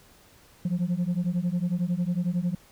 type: beating tone pair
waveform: sine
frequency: 171.2 / 182.2 Hz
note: F3 / F#3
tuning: -34 / -26 cents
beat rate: 11 Hz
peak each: -25 dBFS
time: 0.65-2.55 s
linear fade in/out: 5 ms
effects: tanh soft clip ceiling -21 dBFS + pink hiss -56 dBFS RMS until 2.71 s